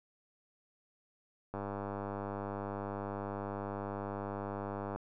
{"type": "click train", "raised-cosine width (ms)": 1, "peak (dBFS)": -25, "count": 343, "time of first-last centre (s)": [1.54, 4.96], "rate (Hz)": 100, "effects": []}